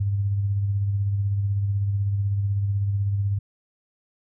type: tone with tremolo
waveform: sine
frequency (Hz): 100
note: G2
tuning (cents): +35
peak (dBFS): -19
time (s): 0-3.39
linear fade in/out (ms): 10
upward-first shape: sine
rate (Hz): 16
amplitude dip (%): 35
effects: none